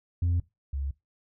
sine tone pair in turn, 87 / 69.05 Hz, F2 / C#2, -6 / -6 cents, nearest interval major third, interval 400 cents, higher first, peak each -20 / -28 dBFS, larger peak first, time 0.22-0.4 / 0.73-0.91 s, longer neither, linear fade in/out 5 ms, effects noise-tail reverb RT60 0.2 s tail -21 dB re dry + tanh soft clip ceiling -21 dBFS

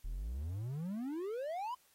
triangle exponential sweep, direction up, 35.5 to 1032 Hz, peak -35 dBFS, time 0.04-1.75 s, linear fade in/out 10 ms, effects white hiss -69 dBFS RMS until 1.94 s + AAC 48 kbps

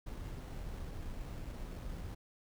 brown noise with sample-and-hold, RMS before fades -43 dBFS, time 0.06-2.15 s, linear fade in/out 10 ms, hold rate 4900 Hz, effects none

